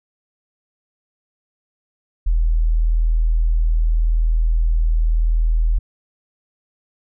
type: tone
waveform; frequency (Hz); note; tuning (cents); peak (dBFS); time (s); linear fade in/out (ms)
sine; 40.43; E1; -33; -13; 2.26-5.79; 10
effects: none